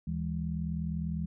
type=tone cluster; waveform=sine; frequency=75.5 / 163.8 / 203.8 Hz; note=D2 / E3 / G#3; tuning=+48 / -11 / -32 cents; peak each=-37 / -33 / -37 dBFS; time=0.07-1.26 s; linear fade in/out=5 ms; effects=none